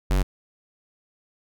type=tone; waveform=square; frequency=47 Hz; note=F#1; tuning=28 cents sharp; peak=-19 dBFS; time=0.1-0.23 s; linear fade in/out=10 ms; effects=none